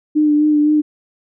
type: tone with vibrato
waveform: sine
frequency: 300 Hz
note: D4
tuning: 37 cents sharp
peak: -10 dBFS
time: 0.15-0.82 s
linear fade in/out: 20 ms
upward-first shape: sine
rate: 3.9 Hz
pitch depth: 23 cents each way
effects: none